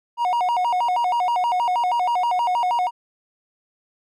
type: tone with vibrato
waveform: triangle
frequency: 831 Hz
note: G#5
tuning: 1 cent sharp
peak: -16 dBFS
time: 0.17-2.91 s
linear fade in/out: 50 ms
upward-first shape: square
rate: 6.3 Hz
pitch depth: 230 cents each way
effects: none